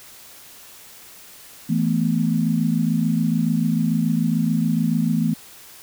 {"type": "chord", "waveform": "sine", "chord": "E suspended fourth", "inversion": "none", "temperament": "equal", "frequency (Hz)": [164.81, 220, 246.9], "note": ["E3", "A3", "B3"], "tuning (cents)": [0, 0, 0], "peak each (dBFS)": [-21, -21, -23], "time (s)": [1.69, 5.34], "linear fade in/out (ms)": 10, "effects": ["white hiss -44 dBFS RMS until 5.82 s"]}